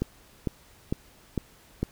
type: click train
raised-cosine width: 3 ms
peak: -13 dBFS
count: 5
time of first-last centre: 0.02-1.83 s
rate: 2.21 Hz
effects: pink hiss -56 dBFS RMS until 1.91 s